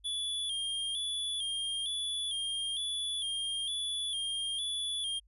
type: tone with vibrato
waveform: square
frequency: 3322 Hz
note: G#7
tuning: in tune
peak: -33 dBFS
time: 0.04-5.2 s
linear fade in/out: 20 ms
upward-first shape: square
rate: 1.1 Hz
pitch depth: 58 cents each way
effects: added 50 Hz sine -61 dBFS peak until 5.27 s + resampled to 32000 Hz